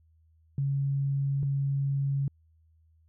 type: tone pair in turn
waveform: sine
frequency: 138.59 / 138.59 Hz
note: C#3 / C#3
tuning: 0 / 0 cents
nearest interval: unison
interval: 0 cents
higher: neither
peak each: -25 dBFS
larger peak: neither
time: 0.58-1.43 / 1.43-2.28 s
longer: neither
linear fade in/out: 2 ms
effects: added 80 Hz sine -60 dBFS peak until 3.08 s